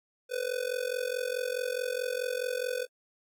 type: tone with amplitude modulation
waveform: square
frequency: 500 Hz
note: B4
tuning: 21 cents sharp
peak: -27 dBFS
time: 0.29-2.87 s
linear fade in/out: 50 ms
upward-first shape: sine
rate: 44.7 Hz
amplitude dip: 90%
effects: AAC 64 kbps